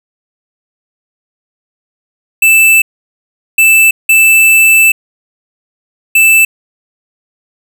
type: tone bursts at uneven times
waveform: square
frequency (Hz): 2644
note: E7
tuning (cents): +5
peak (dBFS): -4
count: 4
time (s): 2.42-2.82 / 3.58-3.91 / 4.09-4.92 / 6.15-6.45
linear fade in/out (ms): 5
effects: none